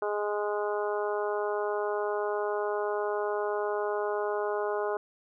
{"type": "harmonic tone", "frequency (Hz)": 207.7, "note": "G#3", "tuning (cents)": 0, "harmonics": [2, 3, 4, 5, 6, 7], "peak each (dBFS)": [-30, -34, -36, -38, -40, -41], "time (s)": [0.02, 4.97], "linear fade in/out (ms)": 2, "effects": []}